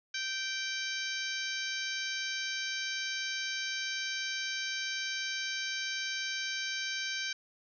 harmonic tone, 779 Hz, G5, 11 cents flat, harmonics 2 / 3 / 4 / 5 / 6 / 7 / 8, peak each -38 / -40 / -41 / -42 / -43 / -43 / -44 dBFS, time 0.14-7.33 s, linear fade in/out 5 ms, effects none

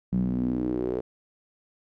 sawtooth tone with band-pass filter sweep, 61.74 Hz, B1, in tune, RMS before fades -27 dBFS, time 0.12-1.01 s, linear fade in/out 10 ms, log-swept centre 180 to 430 Hz, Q 5.3, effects none

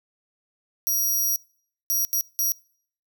15% pulse tone bursts at uneven times, 5740 Hz, F8, 47 cents sharp, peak -15 dBFS, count 4, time 0.87-1.36 / 1.9-2.05 / 2.13-2.21 / 2.39-2.52 s, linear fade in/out 0 ms, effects noise-tail reverb RT60 0.6 s tail -26 dB re dry

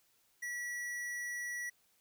sine tone with hard clipping, 1940 Hz, B6, 31 cents flat, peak -39 dBFS, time 0.42-1.7 s, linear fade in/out 10 ms, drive 15 dB, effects white hiss -72 dBFS RMS until 2 s

